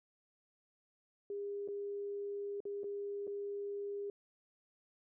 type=tone with dropouts; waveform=sine; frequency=404.5 Hz; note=G#4; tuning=46 cents flat; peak=-38 dBFS; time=1.3-4.1 s; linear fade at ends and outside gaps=2 ms; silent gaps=1.677-1.685 / 2.604-2.653 / 2.834-2.841 / 3.27-3.276 s; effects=none